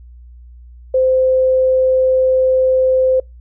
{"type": "tone", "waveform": "sine", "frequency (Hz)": 518, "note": "C5", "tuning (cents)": -17, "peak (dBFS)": -10, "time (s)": [0.94, 3.2], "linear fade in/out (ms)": 5, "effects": ["noise-tail reverb RT60 0.2 s tail -26 dB re dry", "added 60 Hz sine -36 dBFS peak until 3.4 s"]}